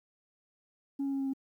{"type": "tone with pitch steps", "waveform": "sine", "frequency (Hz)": [277.2, 275.1, 273.1, 271, 269], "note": ["C#4", "C#4", "C#4", "C#4", "C4"], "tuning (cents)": [0, -13, -26, -39, 48], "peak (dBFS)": -28, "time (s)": [0.99, 1.335], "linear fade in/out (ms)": 10, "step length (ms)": 69, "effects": ["tanh soft clip ceiling -28 dBFS", "11-bit"]}